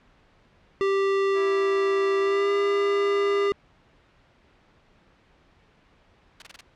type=tone with pitch glide; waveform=square; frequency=392 to 401.6 Hz; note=G4 to G4; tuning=0 to +42 cents; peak=-21 dBFS; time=0.81-3.52 s; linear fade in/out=0 ms; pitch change=+42 cents; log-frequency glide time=2.2-2.51 s
type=tone; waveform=10% pulse; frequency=331.4 Hz; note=E4; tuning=9 cents sharp; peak=-28 dBFS; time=1.33-3.51 s; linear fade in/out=50 ms
type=noise bursts; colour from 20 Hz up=blue; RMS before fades=-30 dBFS; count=5; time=6.4-6.608 s; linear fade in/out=2 ms; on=20 ms; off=27 ms
effects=pink hiss -59 dBFS RMS until 6.75 s + low-pass 3000 Hz 12 dB/octave